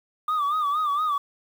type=tone with vibrato; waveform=sine; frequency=1194 Hz; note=D6; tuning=28 cents sharp; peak=-19 dBFS; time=0.28-1.18 s; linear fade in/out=5 ms; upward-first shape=sine; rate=4.3 Hz; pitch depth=97 cents each way; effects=tanh soft clip ceiling -20 dBFS + 8-bit